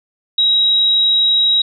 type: tone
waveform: sine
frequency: 3833 Hz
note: A#7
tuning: 47 cents sharp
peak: -10 dBFS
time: 0.38-1.62 s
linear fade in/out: 5 ms
effects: none